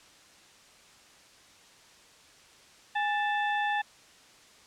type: harmonic tone with a mistuned harmonic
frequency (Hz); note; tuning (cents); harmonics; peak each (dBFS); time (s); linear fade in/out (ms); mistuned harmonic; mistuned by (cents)
880; A5; 0; 1 / 2 / 3 / 4; -28 / -31 / -39 / -41; 2.95-3.82; 10; 1; -110
effects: white hiss -56 dBFS RMS until 4.66 s + low-pass 7000 Hz 12 dB/octave